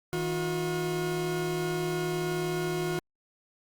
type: tone pair together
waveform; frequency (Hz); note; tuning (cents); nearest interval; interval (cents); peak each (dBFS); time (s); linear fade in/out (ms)
40% pulse; 160 / 359.2; D#3 / F4; +49 / +49; octave + major second; 1400; -32 / -29; 0.13-2.99; 0
effects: Opus 48 kbps